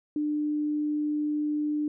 sine tone, 298.9 Hz, D4, 31 cents sharp, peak -25 dBFS, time 0.16-1.88 s, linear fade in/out 2 ms, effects none

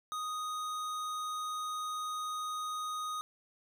sine tone with hard clipping, 1244.5 Hz, D#6, in tune, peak -37 dBFS, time 0.12-3.21 s, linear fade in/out 0 ms, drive 16 dB, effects none

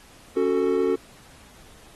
triangle chord, F# minor, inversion second, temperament just, 277.5 / 370 / 444 Hz, C#4 / F#4 / A4, +2 / 0 / +16 cents, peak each -25 / -21 / -21 dBFS, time 0.36-0.96 s, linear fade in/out 10 ms, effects pink hiss -51 dBFS RMS until 1.95 s + AAC 32 kbps

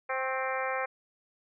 harmonic tone with a mistuned harmonic, 261.9 Hz, C4, 2 cents sharp, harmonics 2 / 3 / 4 / 5 / 6 / 7 / 8 / 9, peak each -34 / -36 / -37 / -38 / -39 / -39 / -40 / -41 dBFS, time 0.09-0.86 s, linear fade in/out 10 ms, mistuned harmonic 4, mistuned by +29 cents, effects none

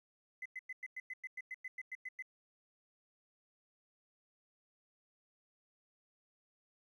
triangle tone bursts, 2029 Hz, B6, 46 cents sharp, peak -37 dBFS, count 14, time 0.42-2.224 s, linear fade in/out 5 ms, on 36 ms, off 100 ms, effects tanh soft clip ceiling -39 dBFS

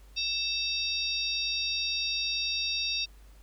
harmonic tone with a mistuned harmonic, 929 Hz, A#5, 6 cents flat, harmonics 3 / 4 / 5 / 6, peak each -34 / -32 / -34 / -35 dBFS, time 0.16-3.06 s, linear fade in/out 20 ms, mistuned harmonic 3, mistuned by -88 cents, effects added 50 Hz sine -50 dBFS peak until 3.42 s + pink hiss -62 dBFS RMS until 3.42 s

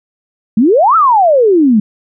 sine exponential two-way sweep, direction up then down, 201.4 to 1361 to 201.4 Hz, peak -5 dBFS, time 0.57-1.8 s, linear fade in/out 5 ms, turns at 0.96 s, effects none

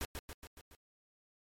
pink noise with echo, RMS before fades -38 dBFS, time 0.01-0.05 s, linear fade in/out 0 ms, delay 140 ms, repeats 5, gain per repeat -4 dB, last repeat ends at 0.75 s, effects MP3 64 kbps

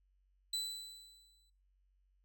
35% pulse tone with exponential decay, 3988 Hz, B7, 16 cents sharp, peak -32 dBFS, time 0.53-1.5 s, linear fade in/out 5 ms, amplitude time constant 210 ms, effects noise-tail reverb RT60 0.6 s tail -24 dB re dry + added 47 Hz sine -70 dBFS peak until 2.24 s

